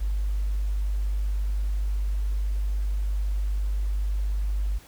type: tone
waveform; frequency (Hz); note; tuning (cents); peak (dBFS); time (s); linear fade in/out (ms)
sine; 50; G1; +35; -23; 0-4.79; 20
effects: pink hiss -51 dBFS RMS until 4.87 s